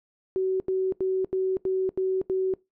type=tone bursts; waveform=sine; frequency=377.1 Hz; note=F#4; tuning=33 cents sharp; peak=-22 dBFS; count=7; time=0.36-2.538 s; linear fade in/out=0 ms; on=240 ms; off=83 ms; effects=noise-tail reverb RT60 0.2 s tail -22 dB re dry